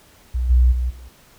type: tone with level steps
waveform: sine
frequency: 61.8 Hz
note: B1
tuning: 2 cents sharp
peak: -18 / -10 / -18 / -36 dBFS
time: 0.34-1.09 s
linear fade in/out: 10 ms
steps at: 0.49 / 0.71 / 0.89 s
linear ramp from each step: 20 ms
effects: pink hiss -51 dBFS RMS until 1.38 s